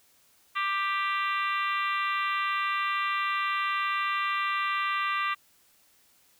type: harmonic tone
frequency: 393.7 Hz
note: G4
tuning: 8 cents sharp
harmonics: 3 / 4 / 5 / 6 / 7 / 8 / 9 / 10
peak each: -28 / -37 / -33 / -37 / -36 / -44 / -42 / -48 dBFS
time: 0.55-5.35 s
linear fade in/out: 20 ms
effects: white hiss -63 dBFS RMS until 6.39 s